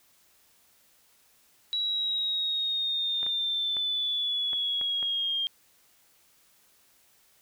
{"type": "linear sweep", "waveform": "sine", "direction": "down", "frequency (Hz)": [3903, 3200], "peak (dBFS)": -26, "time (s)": [1.73, 5.47], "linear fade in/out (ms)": 0}
{"type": "clicks", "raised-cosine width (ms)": 0.5, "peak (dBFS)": -27, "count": 6, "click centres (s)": [3.23, 3.265, 3.768, 4.532, 4.813, 5.028]}
{"effects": ["white hiss -63 dBFS RMS until 7.41 s"]}